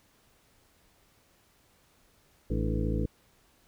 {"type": "harmonic tone with a mistuned harmonic", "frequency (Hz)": 54.4, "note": "A1", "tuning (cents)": -19, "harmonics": [1, 2, 3, 4, 5, 6, 8, 9], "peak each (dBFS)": [-30, -33, -35, -36, -37, -38, -39, -40], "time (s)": [2.5, 3.06], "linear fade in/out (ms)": 5, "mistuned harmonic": 5, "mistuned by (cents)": 100, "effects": ["pink hiss -65 dBFS RMS until 3.67 s"]}